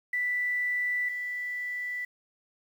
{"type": "tone pair in turn", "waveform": "sine", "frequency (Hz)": [1975.5, 1975.5], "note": ["B6", "B6"], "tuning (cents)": [0, 0], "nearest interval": "unison", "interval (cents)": 0, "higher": "neither", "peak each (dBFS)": [-26, -31], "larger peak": "first", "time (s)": [[0.13, 1.09], [1.09, 2.05]], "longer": "neither", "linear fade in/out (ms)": 5, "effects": ["9-bit"]}